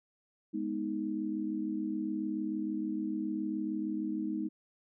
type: chord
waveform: sine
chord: G# minor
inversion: none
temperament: equal with one note detuned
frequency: 207.7 / 246.9 / 313.7 Hz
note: G#3 / B3 / D#4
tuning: 0 / 0 / +14 cents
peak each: -37 / -39 / -34 dBFS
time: 0.53-4.49 s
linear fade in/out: 20 ms
effects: none